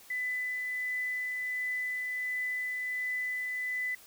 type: tone with tremolo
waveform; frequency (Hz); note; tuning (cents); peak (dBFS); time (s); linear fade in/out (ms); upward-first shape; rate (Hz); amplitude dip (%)
sine; 2000; B6; +21; -30; 0.1-3.95; 5; triangle; 1.4; 25
effects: white hiss -55 dBFS RMS until 4.06 s